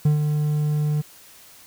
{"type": "tone with ADSR envelope", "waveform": "triangle", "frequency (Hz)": 150, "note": "D3", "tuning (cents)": 37, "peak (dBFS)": -11, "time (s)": [0.05, 1.02], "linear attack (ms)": 6, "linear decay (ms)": 120, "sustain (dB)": -6, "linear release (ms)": 17, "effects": ["white hiss -48 dBFS RMS until 1.66 s"]}